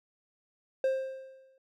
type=tone with exponential decay; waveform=triangle; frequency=529 Hz; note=C5; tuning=19 cents sharp; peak=-21 dBFS; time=0.84-1.58 s; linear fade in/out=2 ms; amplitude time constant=160 ms; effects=none